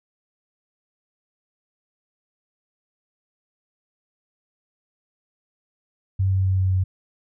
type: tone with pitch steps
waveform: sine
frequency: 95.7 / 95.09 / 94.49 / 93.89 / 93.3 Hz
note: G2 / F#2 / F#2 / F#2 / F#2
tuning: -41 / +48 / +37 / +26 / +15 cents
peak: -17 dBFS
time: 6.19-6.84 s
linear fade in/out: 10 ms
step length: 130 ms
effects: none